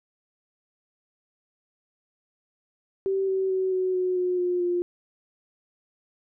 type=tone with pitch steps; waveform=sine; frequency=386.7 / 381.6 / 376.6 / 371.6 / 366.7 / 361.8 / 357.1 / 352.4 Hz; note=G4 / G4 / F#4 / F#4 / F#4 / F#4 / F4 / F4; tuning=-24 / -47 / +31 / +7 / -15 / -39 / +39 / +16 cents; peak=-22 dBFS; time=3.06-4.82 s; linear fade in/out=0 ms; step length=220 ms; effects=none